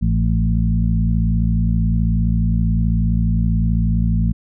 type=harmonic tone with a mistuned harmonic; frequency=55.3 Hz; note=A1; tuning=9 cents sharp; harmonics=1 / 2 / 3 / 4; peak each=-17 / -20 / -20 / -23 dBFS; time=0.01-4.33 s; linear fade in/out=20 ms; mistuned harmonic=3; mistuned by=+36 cents; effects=none